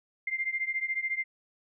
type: beating tone pair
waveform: sine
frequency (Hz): 2093 / 2107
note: C7 / C7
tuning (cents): 0 / +12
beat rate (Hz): 14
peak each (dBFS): -31 / -33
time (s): 0.27-1.24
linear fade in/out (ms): 5
effects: none